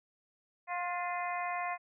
harmonic tone with a mistuned harmonic, 353.9 Hz, F4, 23 cents sharp, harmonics 2 / 3 / 4 / 5 / 6 / 7, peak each -36 / -38 / -48 / -44 / -41 / -46 dBFS, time 0.67-1.78 s, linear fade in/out 50 ms, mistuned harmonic 6, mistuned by -44 cents, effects none

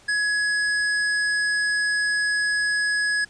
square tone, 1680 Hz, G#6, 19 cents sharp, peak -21 dBFS, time 0.08-3.25 s, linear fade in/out 10 ms, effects pink hiss -52 dBFS RMS until 3.29 s + resampled to 22050 Hz

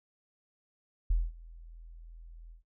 sine tone with ADSR envelope, 41.41 Hz, E1, 9 cents sharp, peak -22 dBFS, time 1.1-2.63 s, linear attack 7 ms, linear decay 210 ms, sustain -24 dB, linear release 120 ms, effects noise-tail reverb RT60 0.2 s tail -21 dB re dry

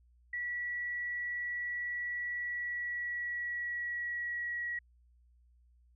sine tone with pitch glide, 1942 to 1917.5 Hz, B6 to A#6, -30 to +48 cents, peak -34 dBFS, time 0.33-4.79 s, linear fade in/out 5 ms, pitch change -22 cents, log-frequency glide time 2.36-4.62 s, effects added 60 Hz sine -62 dBFS peak until 5.95 s

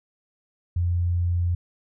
sine tone, 87.31 Hz, F2, in tune, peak -20 dBFS, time 0.76-1.55 s, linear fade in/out 5 ms, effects none

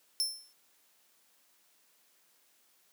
sawtooth tone with exponential decay, 5340 Hz, E8, 22 cents sharp, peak -23 dBFS, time 0.2-0.53 s, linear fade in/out 0 ms, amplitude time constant 70 ms, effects white hiss -68 dBFS RMS until 2.92 s + high-pass 200 Hz 12 dB/octave

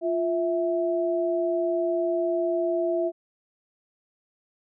sine tone pair together, 348 / 657 Hz, F4 / E5, -6 / -6 cents, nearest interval major seventh, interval 1100 cents, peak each -25 dBFS, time 0.01-3.12 s, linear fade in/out 50 ms, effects none

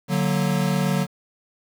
square chord, D augmented, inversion none, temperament equal, 146.83 / 185 / 233.1 Hz, D3 / F#3 / A#3, 0 / 0 / 0 cents, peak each -24 / -23 / -29 dBFS, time 0.08-1.07 s, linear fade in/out 50 ms, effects 8-bit

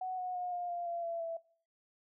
sine tone with pitch steps, 743 / 731.1 / 719.4 / 707.8 / 696.5 / 685.3 / 674.3 / 663.5 Hz, F#5 / F#5 / F#5 / F5 / F5 / F5 / E5 / E5, +7 / -21 / -49 / +23 / -5 / -33 / +39 / +11 cents, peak -35 dBFS, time 0.01-1.37 s, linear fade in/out 5 ms, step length 170 ms, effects noise-tail reverb RT60 0.5 s tail -22 dB re dry

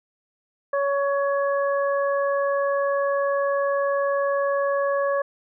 harmonic tone, 560 Hz, C#5, 18 cents sharp, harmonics 1 / 2 / 3, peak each -21 / -27 / -31 dBFS, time 0.73-5.22 s, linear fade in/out 5 ms, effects none

